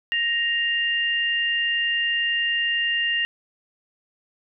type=tone pair together; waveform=sine; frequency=1869 / 2800 Hz; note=A#6 / F7; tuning=+4 / +4 cents; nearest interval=perfect fifth; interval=700 cents; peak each=-23 / -23 dBFS; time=0.12-3.25 s; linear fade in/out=0 ms; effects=none